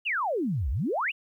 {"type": "exponential two-way sweep", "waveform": "sine", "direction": "down then up", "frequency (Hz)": [3021, 56.5, 3021], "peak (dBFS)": -25, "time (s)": [0.05, 1.12], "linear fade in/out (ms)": 20, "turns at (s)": 0.7, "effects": ["11-bit"]}